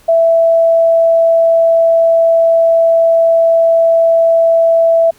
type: tone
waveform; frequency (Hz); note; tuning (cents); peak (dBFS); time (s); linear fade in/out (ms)
sine; 662; E5; +7; -6; 0.08-5.11; 10
effects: pink hiss -47 dBFS RMS until 5.18 s